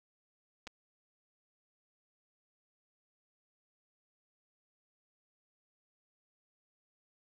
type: clicks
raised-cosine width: 0.2 ms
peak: -28 dBFS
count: 2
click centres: 0.67 / 0.674 s
effects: none